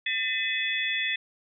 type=tone cluster; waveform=sine; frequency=1798 / 2025 / 2551 / 3433 Hz; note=A6 / B6 / D#7 / A7; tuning=+37 / +43 / +43 / -43 cents; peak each=-31 dBFS; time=0.06-1.16 s; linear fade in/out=5 ms; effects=none